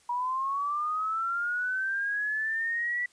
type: linear sweep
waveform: sine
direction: up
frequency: 958 to 1964 Hz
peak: -27 dBFS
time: 0.09-3.06 s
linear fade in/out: 5 ms
effects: white hiss -62 dBFS RMS until 3.12 s + resampled to 22050 Hz